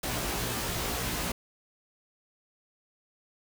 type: noise with comb filter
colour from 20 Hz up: pink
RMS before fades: -32 dBFS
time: 0.03-1.32 s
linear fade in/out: 5 ms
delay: 17 ms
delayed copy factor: +1
effects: none